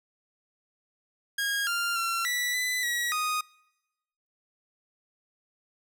sawtooth tone with pitch steps, 1634 / 1394 / 1361 / 1960 / 1999 / 1919 / 1242 Hz, G#6 / F6 / F6 / B6 / B6 / A#6 / D#6, -29 / -4 / -45 / -14 / +20 / +50 / -3 cents, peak -23 dBFS, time 1.38-3.41 s, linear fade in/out 5 ms, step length 290 ms, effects noise-tail reverb RT60 1.0 s tail -25 dB re dry

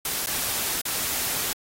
white noise with dropouts, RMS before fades -27 dBFS, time 0.05-1.53 s, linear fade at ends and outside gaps 2 ms, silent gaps 0.261-0.27 / 0.814-0.853 s, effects AAC 48 kbps

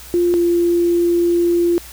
sine tone pair in turn, 349.2 / 345 Hz, F4 / F4, 0 / -21 cents, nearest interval unison, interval 21 cents, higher first, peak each -12 dBFS, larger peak neither, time 0.14-0.34 / 0.34-1.78 s, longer second, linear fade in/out 0 ms, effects added 60 Hz sine -40 dBFS peak until 1.92 s + white hiss -38 dBFS RMS until 1.92 s

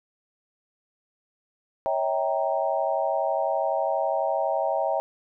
sine chord, C# diminished seventh, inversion none, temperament equal with one note detuned, 554.4 / 646.4 / 784 / 932.3 Hz, C#5 / E5 / G5 / Bb5, 0 / -34 / 0 / 0 cents, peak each -28 / -26 / -28 / -31 dBFS, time 1.86-5 s, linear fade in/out 0 ms, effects none

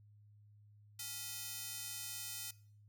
square tone with high-pass filter, 279.3 Hz, C#4, 13 cents sharp, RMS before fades -45 dBFS, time 0.99-2.51 s, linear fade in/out 5 ms, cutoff 5000 Hz, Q 0.56, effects noise-tail reverb RT60 0.6 s tail -22 dB re dry + added 104 Hz sine -60 dBFS peak until 2.88 s

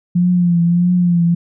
sine tone with vibrato, 174.61 Hz, F3, in tune, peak -10 dBFS, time 0.15-1.35 s, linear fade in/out 10 ms, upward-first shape triangle, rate 1.6 Hz, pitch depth 55 cents each way, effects none

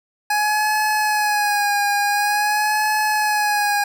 25% pulse tone with vibrato, 834 Hz, G#5, 7 cents sharp, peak -13 dBFS, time 0.3-3.84 s, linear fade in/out 5 ms, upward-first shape sine, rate 0.47 Hz, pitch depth 41 cents each way, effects none

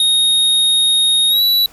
square tone with pitch glide, 3729 to 3935 Hz, A#7 to B7, 0 to -7 cents, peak -11 dBFS, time 0-1.66 s, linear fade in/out 2 ms, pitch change +93 cents, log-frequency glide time 1.29-1.42 s, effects pink hiss -44 dBFS RMS until 1.72 s

